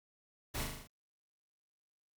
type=noise with echo; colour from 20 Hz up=pink; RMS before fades=-39 dBFS; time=0.54-0.64 s; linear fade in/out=10 ms; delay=39 ms; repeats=6; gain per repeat=-3 dB; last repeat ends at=0.874 s; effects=Opus 48 kbps